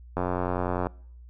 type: click train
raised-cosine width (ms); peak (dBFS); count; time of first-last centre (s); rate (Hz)
1; -13; 64; 0.17-0.869; 90.1
effects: noise-tail reverb RT60 0.6 s tail -25 dB re dry + added 60 Hz sine -44 dBFS peak until 1.29 s